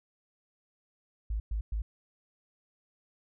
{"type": "tone bursts", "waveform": "sine", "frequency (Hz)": 53.4, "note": "G#1", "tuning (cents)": 49, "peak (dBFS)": -29, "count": 3, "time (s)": [1.3, 1.82], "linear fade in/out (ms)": 5, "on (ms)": 100, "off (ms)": 110, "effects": []}